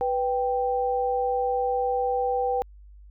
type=tone pair together; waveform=sine; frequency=493.9 / 784 Hz; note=B4 / G5; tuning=0 / 0 cents; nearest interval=minor sixth; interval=800 cents; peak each=-25 dBFS; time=0.01-2.62 s; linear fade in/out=0 ms; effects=added 50 Hz sine -45 dBFS peak until 3.1 s